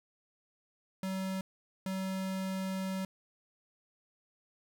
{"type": "tone bursts at uneven times", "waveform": "square", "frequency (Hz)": 190, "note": "F#3", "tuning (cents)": 46, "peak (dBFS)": -34, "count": 2, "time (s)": [[1.03, 1.41], [1.86, 3.05]], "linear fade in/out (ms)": 2, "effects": ["11-bit"]}